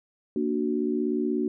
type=chord; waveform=sine; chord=Bb augmented; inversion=none; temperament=equal; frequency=233.1 / 293.7 / 370 Hz; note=Bb3 / D4 / F#4; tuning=0 / 0 / 0 cents; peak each=-28 dBFS; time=0.36-1.48 s; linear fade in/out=2 ms; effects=none